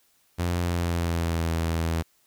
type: tone with pitch glide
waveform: sawtooth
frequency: 87.31 to 82.41 Hz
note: F2 to E2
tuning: 0 to 0 cents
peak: -20 dBFS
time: 0.38-2.03 s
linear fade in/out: 20 ms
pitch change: -100 cents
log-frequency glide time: 0.6-1.49 s
effects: white hiss -65 dBFS RMS until 2.26 s